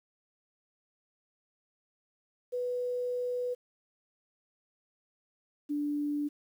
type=tone pair in turn; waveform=sine; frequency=493.9 / 292.5 Hz; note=B4 / D4; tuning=0 / -7 cents; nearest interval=major sixth; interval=907 cents; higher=first; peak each=-30 / -29 dBFS; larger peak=second; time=2.52-3.55 / 5.69-6.29 s; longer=first; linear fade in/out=20 ms; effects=10-bit